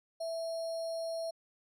sine tone with sample-and-hold, 659.3 Hz, E5, in tune, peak -34 dBFS, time 0.2-1.31 s, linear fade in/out 10 ms, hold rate 4900 Hz, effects low-pass 11000 Hz 12 dB/octave

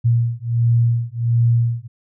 sine beating tone pair, 116.9 / 118.3 Hz, A#2 / A#2, +5 / +26 cents, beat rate 1.4 Hz, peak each -17 dBFS, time 0.04-1.88 s, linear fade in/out 20 ms, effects none

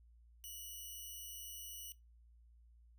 5% pulse tone, 2943 Hz, F#7, 10 cents flat, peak -39 dBFS, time 0.44-1.92 s, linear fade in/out 0 ms, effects noise-tail reverb RT60 0.2 s tail -19 dB re dry + added 58 Hz sine -61 dBFS peak until 2.98 s

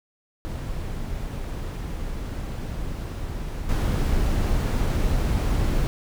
brown noise with level steps, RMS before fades -30 / -22 dBFS, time 0.45-5.87 s, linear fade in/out 0 ms, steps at 3.69 s, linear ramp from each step 2 ms, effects none

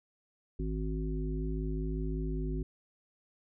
harmonic tone with a mistuned harmonic, 52.5 Hz, G#1, 19 cents sharp, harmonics 1 / 3 / 5 / 7, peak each -33 / -38 / -40 / -41 dBFS, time 0.59-2.63 s, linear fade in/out 5 ms, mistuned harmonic 1, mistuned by -27 cents, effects none

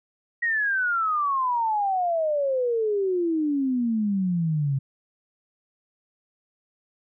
sine exponential sweep, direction down, 1910 to 133.3 Hz, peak -21 dBFS, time 0.42-4.79 s, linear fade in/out 10 ms, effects none

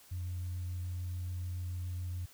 sine tone, 89.3 Hz, F2, 39 cents sharp, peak -34 dBFS, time 0.11-2.26 s, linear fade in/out 10 ms, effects tanh soft clip ceiling -32 dBFS + white hiss -59 dBFS RMS until 2.33 s

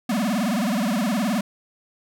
square tone with vibrato, 218.8 Hz, A3, 9 cents flat, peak -21 dBFS, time 0.09-1.41 s, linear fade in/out 5 ms, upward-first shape sine, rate 19 Hz, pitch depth 250 cents each way, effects none

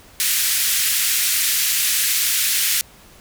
white band-pass noise, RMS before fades -19 dBFS, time 0.2-2.81 s, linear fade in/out 0 ms, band 1700 to 16000 Hz, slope 24 dB/octave, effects pink hiss -47 dBFS RMS until 3.2 s

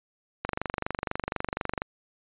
click train, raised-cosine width 0.5 ms, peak -13 dBFS, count 34, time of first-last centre 0.45-1.819 s, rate 24.1 Hz, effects resampled to 8000 Hz

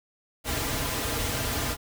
pink noise with comb filter, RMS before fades -29 dBFS, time 0.44-1.77 s, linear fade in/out 50 ms, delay 5.4 ms, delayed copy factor -0.7, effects none

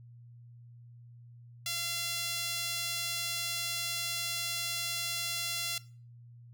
sawtooth tone with high-pass filter, 685 Hz, F5, 34 cents flat, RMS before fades -35 dBFS, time 1.66-5.78 s, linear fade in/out 2 ms, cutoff 3300 Hz, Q 0.93, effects noise-tail reverb RT60 0.4 s tail -20 dB re dry + added 119 Hz sine -50 dBFS peak until 6.53 s

